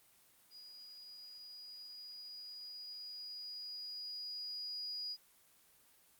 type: tone with level ramp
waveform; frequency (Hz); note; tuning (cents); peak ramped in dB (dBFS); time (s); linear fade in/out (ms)
sine; 4900; D#8; -27; -52 to -39; 0.5-5.17; 50
effects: white hiss -67 dBFS RMS until 6.19 s + Opus 24 kbps